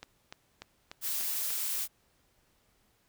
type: click train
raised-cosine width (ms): 0.2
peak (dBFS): -25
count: 6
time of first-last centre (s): 0.03-1.505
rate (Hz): 3.39
type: noise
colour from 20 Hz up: blue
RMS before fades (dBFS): -33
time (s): 1.01-1.88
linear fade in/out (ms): 50
effects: pink hiss -70 dBFS RMS until 3.08 s